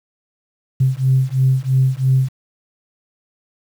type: beating tone pair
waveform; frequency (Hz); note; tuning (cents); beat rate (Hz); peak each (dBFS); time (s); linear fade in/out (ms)
sine; 130 / 133; C3 / C3; -11 / +29; 3; -15; 0.8-2.29; 10
effects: tanh soft clip ceiling -5 dBFS + 7-bit